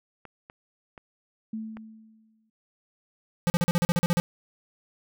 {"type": "clicks", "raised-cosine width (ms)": 0.5, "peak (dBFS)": -28, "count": 4, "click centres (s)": [0.253, 0.499, 0.978, 1.77]}
{"type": "tone with exponential decay", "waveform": "sine", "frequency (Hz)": 220.1, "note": "A3", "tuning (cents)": 1, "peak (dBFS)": -29, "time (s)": [1.53, 2.5], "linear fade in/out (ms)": 5, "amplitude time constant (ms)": 210}
{"type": "tone bursts", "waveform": "square", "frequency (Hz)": 173.3, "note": "F3", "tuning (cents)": -13, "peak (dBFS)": -21, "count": 11, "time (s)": [3.47, 4.2], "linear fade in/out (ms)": 0, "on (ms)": 30, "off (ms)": 40}
{"effects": []}